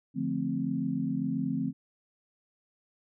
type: chord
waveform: sine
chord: D minor seventh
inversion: none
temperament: equal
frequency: 146.83 / 174.61 / 220 / 261.6 Hz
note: D3 / F3 / A3 / C4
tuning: 0 / 0 / 0 / 0 cents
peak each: -36 / -34 / -34 / -31 dBFS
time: 0.14-1.73 s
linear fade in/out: 50 ms
effects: none